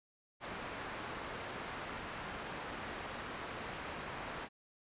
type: low-pass noise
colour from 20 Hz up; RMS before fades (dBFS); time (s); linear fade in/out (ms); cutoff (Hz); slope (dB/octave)
white; -44; 0.4-4.49; 50; 1700; 12
effects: resampled to 8000 Hz